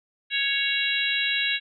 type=harmonic tone; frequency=554.4 Hz; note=C#5; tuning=in tune; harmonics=3 / 4 / 5 / 6 / 7; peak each=-29 / -29 / -27 / -31 / -28 dBFS; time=0.3-1.6 s; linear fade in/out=50 ms; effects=none